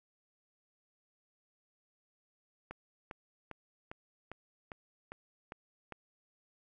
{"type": "click train", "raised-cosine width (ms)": 0.5, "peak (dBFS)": -28, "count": 9, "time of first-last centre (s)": [2.71, 5.923], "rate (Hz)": 2.49, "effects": []}